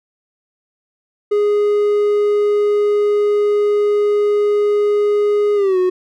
triangle tone with pitch glide, 414.1 to 366.8 Hz, G#4 to F#4, -5 to -15 cents, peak -10 dBFS, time 1.31-5.9 s, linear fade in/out 10 ms, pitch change -210 cents, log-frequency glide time 5.55-5.78 s, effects none

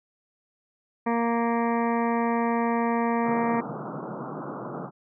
harmonic tone, 233.1 Hz, A#3, in tune, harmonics 1 / 2 / 3 / 4 / 5 / 7 / 8 / 9 / 10, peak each -25 / -29 / -31 / -29 / -34 / -43 / -38 / -43 / -43 dBFS, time 1.06-3.61 s, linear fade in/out 10 ms
pink band-pass noise, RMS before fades -35 dBFS, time 3.23-4.91 s, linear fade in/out 50 ms, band 130 to 1400 Hz, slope 96 dB/octave
effects none

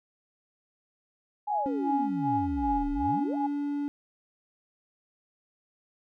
sine exponential two-way sweep, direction down then up, 836 to 31.57 to 836 Hz, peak -33 dBFS, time 1.47-3.38 s, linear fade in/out 50 ms, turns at 2.91 s
sine tone with tremolo, 833 Hz, G#5, 5 cents sharp, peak -25 dBFS, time 1.47-3.47 s, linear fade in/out 10 ms, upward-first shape sine, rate 2.6 Hz, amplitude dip 100%
triangle tone with pitch glide, 280.1 to 287.5 Hz, C#4 to D4, +18 to -37 cents, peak -26 dBFS, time 1.66-3.88 s, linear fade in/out 0 ms, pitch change +45 cents, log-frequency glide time 2.08-3.48 s
effects none

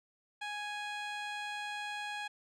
15% pulse tone with low-pass filter, 830.6 Hz, G#5, in tune, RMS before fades -40 dBFS, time 0.41-2.28 s, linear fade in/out 10 ms, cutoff 5800 Hz, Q 0.72, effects none

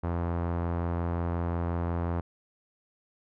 sawtooth tone with low-pass filter, 85.6 Hz, F2, 34 cents flat, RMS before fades -30 dBFS, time 0.03-2.21 s, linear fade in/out 10 ms, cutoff 1100 Hz, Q 1.3, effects none

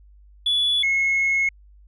sine tone pair in turn, 3426 / 2174 Hz, A7 / C#7, -47 / -34 cents, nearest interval minor sixth, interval 787 cents, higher first, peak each -16 dBFS, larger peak neither, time 0.46-0.83 / 0.83-1.49 s, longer second, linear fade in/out 5 ms, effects tanh soft clip ceiling -15 dBFS + added 50 Hz sine -47 dBFS peak until 1.87 s

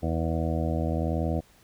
harmonic tone, 81 Hz, E2, 30 cents flat, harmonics 1 / 2 / 3 / 4 / 6 / 7 / 8 / 9, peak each -28 / -31 / -33 / -34 / -36 / -36 / -37 / -38 dBFS, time 0.02-1.41 s, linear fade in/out 20 ms, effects pink hiss -59 dBFS RMS until 1.63 s

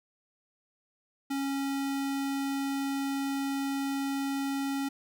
square tone, 275.4 Hz, C#4, 11 cents flat, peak -30 dBFS, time 1.3-4.89 s, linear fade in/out 10 ms, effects none

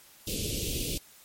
pink band-stop noise, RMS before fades -32 dBFS, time 0.27-0.98 s, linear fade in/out 5 ms, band 530 to 2600 Hz, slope 48 dB/octave, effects white hiss -55 dBFS RMS until 1.24 s + MP3 64 kbps

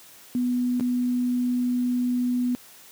sine tone with dropouts, 246.9 Hz, B3, in tune, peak -21 dBFS, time 0.35-2.55 s, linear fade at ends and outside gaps 0 ms, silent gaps 0.798-0.808 s, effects white hiss -49 dBFS RMS until 2.91 s + high-pass 100 Hz 12 dB/octave

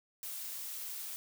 blue noise, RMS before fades -42 dBFS, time 0.23-1.16 s, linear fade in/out 0 ms, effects none

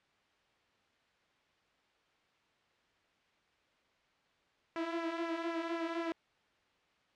sawtooth tone with flanger, 333 Hz, E4, 18 cents sharp, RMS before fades -37 dBFS, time 4.76-6.12 s, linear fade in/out 0 ms, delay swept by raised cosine 0.24 to 3.44 ms, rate 3.9 Hz, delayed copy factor -0.55, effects white hiss -71 dBFS RMS until 7.15 s + low-pass 3000 Hz 12 dB/octave

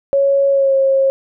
sine tone with pitch glide, 554 to 540.1 Hz, C#5 to C#5, -1 to -45 cents, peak -10 dBFS, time 0.13-1.1 s, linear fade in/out 0 ms, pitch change -44 cents, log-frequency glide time 0.5-0.74 s, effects none

